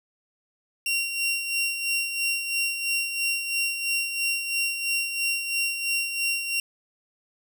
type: tone with tremolo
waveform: sawtooth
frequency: 2752 Hz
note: F7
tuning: 26 cents flat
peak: -19 dBFS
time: 0.86-6.6 s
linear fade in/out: 2 ms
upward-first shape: sine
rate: 3 Hz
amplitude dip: 55%
effects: none